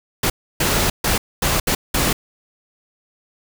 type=noise bursts at uneven times; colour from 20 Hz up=pink; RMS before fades=-18 dBFS; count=6; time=0.23-0.3 / 0.6-0.9 / 1.04-1.18 / 1.42-1.6 / 1.67-1.75 / 1.94-2.13 s; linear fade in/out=5 ms; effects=none